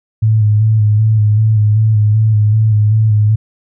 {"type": "tone with vibrato", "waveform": "sine", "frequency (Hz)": 107.7, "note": "A2", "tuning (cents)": -37, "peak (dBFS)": -7, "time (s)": [0.22, 3.36], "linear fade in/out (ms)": 10, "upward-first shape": "square", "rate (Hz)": 2.6, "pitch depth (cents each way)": 32, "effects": []}